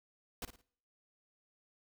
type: noise with echo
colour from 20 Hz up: pink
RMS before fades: -41 dBFS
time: 0.42-0.45 s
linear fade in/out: 2 ms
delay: 55 ms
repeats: 3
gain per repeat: -10 dB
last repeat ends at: 0.615 s
effects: noise-tail reverb RT60 0.6 s tail -24 dB re dry